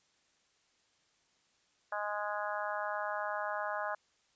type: harmonic tone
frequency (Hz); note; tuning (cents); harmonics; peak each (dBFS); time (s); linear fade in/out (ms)
207.7; G#3; 0; 3 / 4 / 5 / 6 / 7 / 8; -39 / -40 / -41 / -42 / -42 / -43; 1.92-3.95; 5
effects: white hiss -72 dBFS RMS until 4.35 s + resampled to 16000 Hz